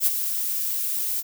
violet noise with ADSR envelope, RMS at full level -17 dBFS, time 0-1.23 s, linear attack 66 ms, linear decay 23 ms, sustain -9 dB, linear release 36 ms, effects none

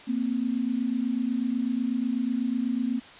sine tone pair together, 231.8 / 259.9 Hz, A#3 / C4, -10 / -11 cents, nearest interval major second, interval 199 cents, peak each -27 dBFS, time 0.07-3 s, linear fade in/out 20 ms, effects white hiss -47 dBFS RMS until 3.19 s + resampled to 8000 Hz

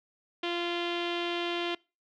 sawtooth tone with low-pass filter, 345.9 Hz, F4, 17 cents flat, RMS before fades -32 dBFS, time 0.43-1.75 s, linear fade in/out 5 ms, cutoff 3200 Hz, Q 4.3, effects noise-tail reverb RT60 0.3 s tail -25 dB re dry

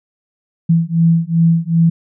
sine beating tone pair, 164.81 / 167.41 Hz, E3 / E3, 0 / +27 cents, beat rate 2.6 Hz, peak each -13 dBFS, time 0.69-1.9 s, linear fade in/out 10 ms, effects none

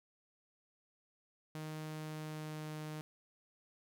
sawtooth tone with pitch glide, 155.4 to 153.88 Hz, D#3 to D#3, -2 to -19 cents, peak -38 dBFS, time 1.55-3.01 s, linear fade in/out 0 ms, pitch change -17 cents, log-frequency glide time 1.84-2.75 s, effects none

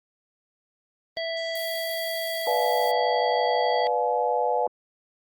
harmonic tone, 659.3 Hz, E5, in tune, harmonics 1 / 3 / 5 / 7, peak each -29 / -34 / -36 / -37 dBFS, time 1.17-3.87 s, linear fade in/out 0 ms
violet noise, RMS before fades -38 dBFS, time 1.37-2.91 s, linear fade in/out 0 ms
sine chord, B diminished seventh, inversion none, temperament just, 493.9 / 592.7 / 711.2 / 853.4 Hz, B4 / D5 / F5 / Ab5, 0 / +16 / +31 / +47 cents, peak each -26 / -29 / -27 / -26 dBFS, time 2.47-4.67 s, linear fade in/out 2 ms
effects Opus 24 kbps

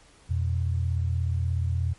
sine tone pair together, 86 / 122.71 Hz, F2 / B2, -26 / -11 cents, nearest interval tritone, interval 615 cents, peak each -24 / -29 dBFS, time 0.29-1.94 s, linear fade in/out 20 ms, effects pink hiss -56 dBFS RMS until 1.98 s + MP3 48 kbps

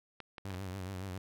clicks, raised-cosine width 0.3 ms, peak -28 dBFS, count 4, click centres 0.203 / 0.382 / 0.505 / 0.544 s
sawtooth tone with vibrato, 94.4 Hz, F#2, 35 cents sharp, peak -35 dBFS, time 0.45-1.18 s, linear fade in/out 0 ms, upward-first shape triangle, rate 7.1 Hz, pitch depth 100 cents each way
effects none

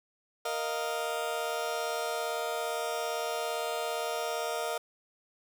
30% pulse chord, Bb suspended fourth, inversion none, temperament just, 466.2 / 621.6 / 699.2 Hz, Bb4 / Eb5 / F5, 0 / -2 / +2 cents, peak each -33 dBFS, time 0.45-4.78 s, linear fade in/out 5 ms, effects none

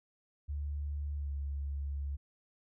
sine tone with pitch glide, 72.6 to 70.45 Hz, D2 to C#2, -19 to +29 cents, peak -34 dBFS, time 0.48-2.17 s, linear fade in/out 20 ms, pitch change -52 cents, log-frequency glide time 1.17-1.31 s, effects none

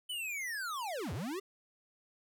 square linear two-way sweep, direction down then up, 3046 to 75 to 409.9 Hz, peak -37 dBFS, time 0.09-1.4 s, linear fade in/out 10 ms, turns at 1.13 s, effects none

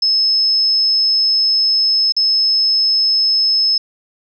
sine tone with dropouts, 5200 Hz, E8, 24 cents flat, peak -11 dBFS, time 0.02-3.78 s, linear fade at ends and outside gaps 5 ms, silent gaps 2.123-2.165 s, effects none

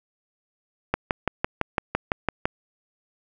click train, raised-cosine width 0.5 ms, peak -6 dBFS, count 10, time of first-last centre 0.94-2.455 s, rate 5.94 Hz, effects none

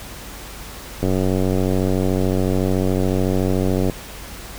click train, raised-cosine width 2 ms, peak -7 dBFS, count 270, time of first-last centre 1.03-3.898 s, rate 93.8 Hz, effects added 50 Hz sine -39 dBFS peak until 4.58 s + pink hiss -36 dBFS RMS until 4.58 s

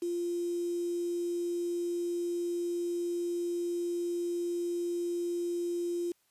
sine tone with quantisation, 346.9 Hz, F4, 12 cents flat, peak -30 dBFS, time 0.02-6.12 s, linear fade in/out 5 ms, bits 8, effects white hiss -72 dBFS RMS until 6.3 s + resampled to 32000 Hz

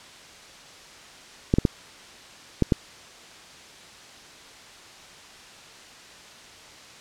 clicks, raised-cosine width 3 ms, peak -5 dBFS, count 5, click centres 1.539 / 1.585 / 1.652 / 2.623 / 2.722 s, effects white hiss -46 dBFS RMS until 7 s + low-pass 6000 Hz 12 dB/octave

